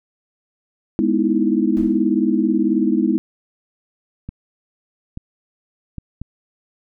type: chord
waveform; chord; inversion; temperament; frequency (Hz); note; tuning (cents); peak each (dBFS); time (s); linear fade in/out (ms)
sine; E major seventh; first; equal; 207.7 / 246.9 / 311.1 / 329.6; G#3 / B3 / D#4 / E4; 0 / 0 / 0 / 0; -20; 0.99-3.18; 0
type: noise with exponential decay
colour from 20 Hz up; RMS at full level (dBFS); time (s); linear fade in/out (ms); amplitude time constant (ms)
brown; -31; 1.77-2.15; 0; 82
type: clicks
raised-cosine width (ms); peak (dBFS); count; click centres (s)
5; -17; 4; 4.29 / 5.174 / 5.983 / 6.216
effects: none